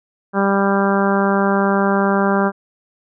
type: harmonic tone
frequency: 197.5 Hz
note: G3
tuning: 13 cents sharp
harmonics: 1 / 2 / 3 / 4 / 5 / 6 / 7 / 8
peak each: -17 / -20 / -22 / -23 / -24 / -25 / -25 / -26 dBFS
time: 0.33-2.52 s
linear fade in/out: 50 ms
effects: none